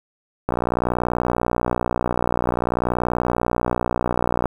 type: click train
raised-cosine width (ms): 1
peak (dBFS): -6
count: 241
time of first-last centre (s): 0.49-4.457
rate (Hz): 60.5
effects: 7-bit